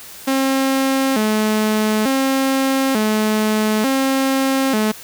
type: tone with vibrato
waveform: sawtooth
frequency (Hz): 240.2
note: B3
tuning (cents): -48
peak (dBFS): -11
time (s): 0.27-4.92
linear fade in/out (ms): 10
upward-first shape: square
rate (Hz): 0.56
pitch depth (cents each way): 190
effects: white hiss -37 dBFS RMS until 5.03 s